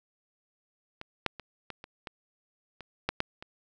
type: clicks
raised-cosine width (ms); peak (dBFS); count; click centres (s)
0.3; -24 / -10 / -25 / -22 / -27 / -22 / -27 / -11 / -11 / -26; 10; 1.014 / 1.263 / 1.397 / 1.703 / 1.841 / 2.072 / 2.807 / 3.09 / 3.204 / 3.425
effects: none